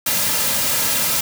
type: noise with comb filter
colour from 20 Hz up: white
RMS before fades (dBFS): -19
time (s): 0.06-1.21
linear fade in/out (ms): 5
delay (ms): 2.7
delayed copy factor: -0.5
effects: none